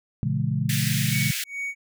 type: chord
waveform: sine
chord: A# half-diminished seventh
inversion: none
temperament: just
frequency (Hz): 116.54 / 139.85 / 167.82 / 209.8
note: A#2 / C#3 / E3 / G#3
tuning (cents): 0 / +16 / +31 / +18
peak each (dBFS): -27 / -25 / -29 / -30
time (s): 0.23-1.31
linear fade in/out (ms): 0
type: high-pass noise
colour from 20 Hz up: pink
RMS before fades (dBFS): -29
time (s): 0.69-1.44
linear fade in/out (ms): 5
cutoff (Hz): 1700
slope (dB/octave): 48
type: tone with tremolo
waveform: triangle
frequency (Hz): 2239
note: C#7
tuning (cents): +17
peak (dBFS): -25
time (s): 1.1-1.75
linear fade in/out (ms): 50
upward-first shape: sine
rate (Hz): 2.3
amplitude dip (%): 100
effects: none